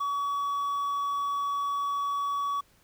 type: tone with quantisation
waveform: triangle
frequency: 1133 Hz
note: C#6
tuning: 37 cents sharp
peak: -25 dBFS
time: 0-2.61 s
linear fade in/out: 10 ms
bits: 9
effects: pink hiss -63 dBFS RMS until 2.83 s